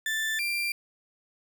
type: tone pair in turn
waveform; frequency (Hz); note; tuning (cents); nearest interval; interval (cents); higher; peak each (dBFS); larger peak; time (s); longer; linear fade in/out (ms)
35% pulse; 1765 / 2372; A6 / D7; +5 / +17; perfect fourth; 512; second; -25; neither; 0.06-0.39 / 0.39-0.72; neither; 2
effects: none